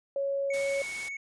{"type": "tone", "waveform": "sine", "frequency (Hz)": 554.4, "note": "C#5", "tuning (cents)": 0, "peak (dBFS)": -27, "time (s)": [0.16, 0.82], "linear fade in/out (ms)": 2}
{"type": "tone with vibrato", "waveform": "triangle", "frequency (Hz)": 2217, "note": "C#7", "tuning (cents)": 0, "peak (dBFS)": -33, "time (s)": [0.5, 1.17], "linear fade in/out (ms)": 5, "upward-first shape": "square", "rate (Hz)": 18, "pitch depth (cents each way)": 10}
{"type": "noise", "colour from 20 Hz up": "white", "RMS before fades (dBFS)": -41, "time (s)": [0.53, 1.09], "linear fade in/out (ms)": 10}
{"effects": ["resampled to 22050 Hz"]}